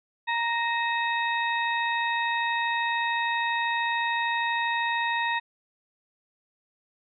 harmonic tone with a mistuned harmonic, 933 Hz, A#5, 1 cent sharp, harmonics 1 / 2 / 3 / 4, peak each -27 / -28 / -34 / -35 dBFS, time 0.27-5.4 s, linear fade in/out 20 ms, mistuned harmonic 3, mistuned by -140 cents, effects none

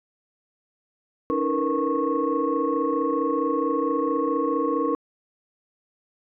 sine tone cluster, 283.4 / 318.3 / 459.5 / 484 / 1097 Hz, C#4 / D#4 / A#4 / B4 / C#6, +38 / +39 / -25 / -35 / -18 cents, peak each -27 dBFS, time 1.3-4.95 s, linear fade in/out 0 ms, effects tanh soft clip ceiling -11 dBFS

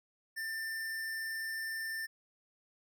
square tone, 1789 Hz, A6, 28 cents sharp, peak -37 dBFS, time 0.36-2.07 s, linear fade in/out 20 ms, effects none

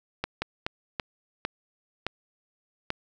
slowing click train, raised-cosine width 0.3 ms, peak -12 dBFS, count 7, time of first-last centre 0.24-2.904 s, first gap 180 ms, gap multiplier 1.36, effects none

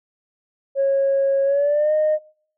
sine tone with pitch glide, 548 to 615.1 Hz, C#5 to D#5, -20 to -20 cents, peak -14 dBFS, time 0.75-2.19 s, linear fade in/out 50 ms, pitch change +200 cents, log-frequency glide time 1.44-1.93 s, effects noise-tail reverb RT60 0.6 s tail -25 dB re dry + tanh soft clip ceiling -12 dBFS

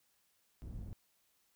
white low-pass noise, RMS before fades -45 dBFS, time 0.62-0.93 s, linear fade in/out 0 ms, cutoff 100 Hz, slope 12 dB/octave, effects white hiss -75 dBFS RMS until 1.55 s

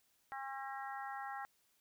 harmonic tone, 270 Hz, C#4, 45 cents flat, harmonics 3 / 4 / 5 / 6 / 7, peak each -44 / -50 / -49 / -52 / -51 dBFS, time 0.32-1.45 s, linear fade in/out 0 ms, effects white hiss -75 dBFS RMS until 1.8 s

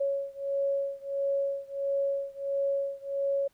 sine beating tone pair, 554.4 / 555.9 Hz, C#5 / C#5, 0 / +5 cents, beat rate 1.5 Hz, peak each -30 / -31 dBFS, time 0-3.48 s, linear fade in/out 10 ms, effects pink hiss -69 dBFS RMS until 3.53 s

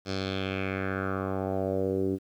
10% pulse tone with low-pass filter sweep, 95.8 Hz, G2, 39 cents flat, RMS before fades -30 dBFS, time 0.05-2.19 s, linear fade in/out 50 ms, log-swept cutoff 5200 to 320 Hz, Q 3.1, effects 10-bit

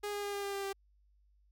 sawtooth tone with pitch steps, 412.3 / 409 / 405.7 / 402.4 / 399.2 / 396 / 392.8 Hz, G#4 / G#4 / G#4 / G4 / G4 / G4 / G4, -13 / -26 / -41 / +45 / +32 / +18 / +4 cents, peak -32 dBFS, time 0.03-0.73 s, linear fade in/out 10 ms, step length 100 ms, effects added 50 Hz sine -65 dBFS peak until 1.51 s

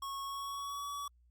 square tone with pitch glide, 1100 to 1138.1 Hz, C#6 to C#6, -14 to +45 cents, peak -39 dBFS, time 0.02-1.08 s, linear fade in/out 5 ms, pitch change +59 cents, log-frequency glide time 0.23-0.88 s, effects added 60 Hz sine -63 dBFS peak until 1.3 s + Opus 48 kbps

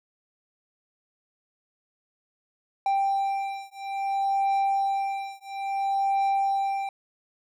triangle beating tone pair, 786 / 786.59 Hz, G5 / G5, +4 / +6 cents, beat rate 0.59 Hz, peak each -25 dBFS, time 2.86-6.89 s, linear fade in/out 2 ms, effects none

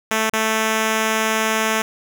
5% pulse tone with dropouts, 220 Hz, A3, in tune, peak -6 dBFS, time 0.11-1.82 s, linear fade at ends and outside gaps 2 ms, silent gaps 0.297-0.333 s, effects none

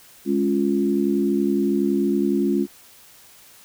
sine chord, Db major, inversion second, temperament equal, 207.7 / 277.2 / 349.2 Hz, Ab3 / Db4 / F4, 0 / 0 / 0 cents, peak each -22 dBFS, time 0.25-2.67 s, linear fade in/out 50 ms, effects white hiss -49 dBFS RMS until 3.64 s

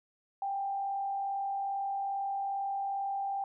sine tone with frequency modulation, 790 Hz, G5, 13 cents sharp, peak -31 dBFS, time 0.42-3.44 s, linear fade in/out 2 ms, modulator 42.4 Hz, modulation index 0.35, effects none

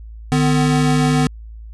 square tone pair together, 150.43 / 253 Hz, D3 / B3, +42 / +42 cents, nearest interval major sixth, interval 900 cents, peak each -16 / -17 dBFS, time 0.32-1.27 s, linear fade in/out 0 ms, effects added 55 Hz sine -32 dBFS peak until 1.73 s + resampled to 24000 Hz

